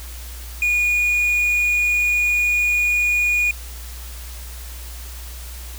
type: tone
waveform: triangle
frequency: 2447 Hz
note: D#7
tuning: 29 cents flat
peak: -14 dBFS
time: 0.62-3.51 s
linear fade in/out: 2 ms
effects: added 60 Hz sine -32 dBFS peak until 5.78 s + white hiss -39 dBFS RMS until 5.78 s